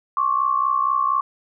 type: tone pair together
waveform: sine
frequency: 1079.8 / 1144 Hz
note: C#6 / D6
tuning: -46 / -46 cents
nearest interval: minor second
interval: 100 cents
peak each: -20 dBFS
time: 0.17-1.21 s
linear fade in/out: 2 ms
effects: none